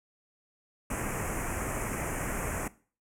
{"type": "band-stop noise", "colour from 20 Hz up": "pink", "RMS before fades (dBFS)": -33, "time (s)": [0.9, 2.68], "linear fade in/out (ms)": 5, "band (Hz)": [2500, 6600], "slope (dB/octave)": 48, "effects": ["noise-tail reverb RT60 0.4 s tail -19 dB re dry", "low-pass 11000 Hz 12 dB/octave"]}